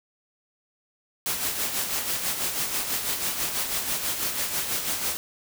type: noise with tremolo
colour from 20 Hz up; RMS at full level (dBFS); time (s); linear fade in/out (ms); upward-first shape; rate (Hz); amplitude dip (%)
white; -26; 1.26-5.17; 0; sine; 6.1; 50
effects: none